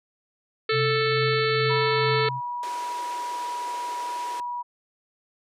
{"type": "harmonic tone", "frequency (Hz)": 440.7, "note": "A4", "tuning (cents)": 3, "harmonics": [1, 3, 4, 5, 6, 7, 8, 9, 10], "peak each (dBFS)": [-23, -28, -31, -30, -36, -37, -36, -34, -34], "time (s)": [0.69, 2.29], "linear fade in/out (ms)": 5}
{"type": "tone with tremolo", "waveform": "sine", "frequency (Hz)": 130.81, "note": "C3", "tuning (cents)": 0, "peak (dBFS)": -25, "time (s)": [0.71, 2.41], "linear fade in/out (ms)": 50, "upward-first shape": "triangle", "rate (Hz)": 2.3, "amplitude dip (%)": 60}
{"type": "tone", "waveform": "sine", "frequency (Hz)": 970, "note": "B5", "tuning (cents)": -31, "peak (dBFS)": -28, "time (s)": [1.69, 4.63], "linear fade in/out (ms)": 20}
{"type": "high-pass noise", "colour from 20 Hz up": "pink", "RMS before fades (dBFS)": -40, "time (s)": [2.63, 4.4], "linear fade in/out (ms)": 0, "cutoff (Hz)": 330, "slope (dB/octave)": 48}
{"effects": ["low-pass 9000 Hz 12 dB/octave"]}